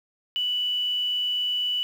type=tone with quantisation; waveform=sine; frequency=2964 Hz; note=F#7; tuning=2 cents sharp; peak=-23 dBFS; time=0.36-1.83 s; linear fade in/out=0 ms; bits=8; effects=none